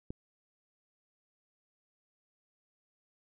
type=click; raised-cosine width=3 ms; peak=-26 dBFS; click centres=0.105 s; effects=none